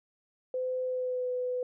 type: tone with pitch glide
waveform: sine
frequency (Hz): 510 to 499.8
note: C5 to B4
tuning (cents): -44 to +21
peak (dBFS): -29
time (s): 0.54-1.63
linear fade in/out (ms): 2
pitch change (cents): -35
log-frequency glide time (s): 0.84-1.3
effects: none